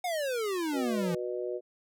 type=exponential sweep; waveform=square; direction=down; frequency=740 to 164.81 Hz; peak=-30 dBFS; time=0.04-1.15 s; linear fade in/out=5 ms
type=harmonic tone; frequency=122.3 Hz; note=B2; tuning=16 cents flat; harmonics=3 / 4 / 5; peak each=-34 / -36 / -38 dBFS; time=0.72-1.61 s; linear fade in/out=50 ms
effects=none